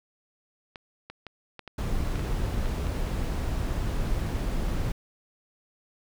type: clicks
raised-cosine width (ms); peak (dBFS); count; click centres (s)
0.3; -24; 9; 0.758 / 1.1 / 1.267 / 1.593 / 1.677 / 2.157 / 2.194 / 2.658 / 2.869
type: noise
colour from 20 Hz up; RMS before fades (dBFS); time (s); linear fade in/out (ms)
brown; -28; 1.78-4.92; 5
effects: none